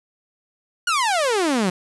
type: exponential sweep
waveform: sawtooth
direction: down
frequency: 1480 to 174.61 Hz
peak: -14 dBFS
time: 0.87-1.7 s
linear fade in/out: 5 ms
effects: resampled to 24000 Hz + 7-bit